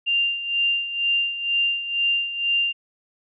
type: tone with tremolo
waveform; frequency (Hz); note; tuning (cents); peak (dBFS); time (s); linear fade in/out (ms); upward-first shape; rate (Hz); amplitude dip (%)
sine; 2790; F7; -2; -17; 0.06-2.73; 20; sine; 2.1; 70
effects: none